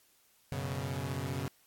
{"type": "chord", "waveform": "sawtooth", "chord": "F# suspended fourth", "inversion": "none", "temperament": "equal", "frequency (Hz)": [92.5, 123.47, 138.59], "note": ["F#2", "B2", "C#3"], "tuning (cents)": [0, 0, 0], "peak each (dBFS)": [-36, -35, -33], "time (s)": [0.52, 1.48], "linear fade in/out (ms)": 0, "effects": ["white hiss -67 dBFS RMS until 1.66 s", "AAC 64 kbps"]}